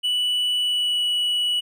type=tone with pitch glide; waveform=triangle; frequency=2960 to 2941 Hz; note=F#7 to F#7; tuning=0 to -11 cents; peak=-18 dBFS; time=0.03-1.61 s; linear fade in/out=20 ms; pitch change=-11 cents; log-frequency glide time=0.59-1.03 s; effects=none